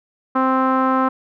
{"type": "tone with low-pass filter", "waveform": "sawtooth", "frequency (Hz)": 261.6, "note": "C4", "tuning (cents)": 0, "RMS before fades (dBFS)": -17, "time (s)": [0.35, 1.09], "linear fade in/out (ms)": 10, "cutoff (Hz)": 1200, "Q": 5.7, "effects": []}